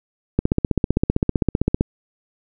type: click train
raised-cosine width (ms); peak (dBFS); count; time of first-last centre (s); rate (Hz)
3; -3; 23; 0.39-1.809; 15.5
effects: none